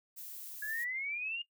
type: noise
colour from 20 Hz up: violet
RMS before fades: -46 dBFS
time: 0.16-0.85 s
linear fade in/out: 20 ms
type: exponential sweep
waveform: sine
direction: up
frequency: 1664 to 2852 Hz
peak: -35 dBFS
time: 0.62-1.42 s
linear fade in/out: 5 ms
effects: noise-tail reverb RT60 0.1 s tail -17 dB re dry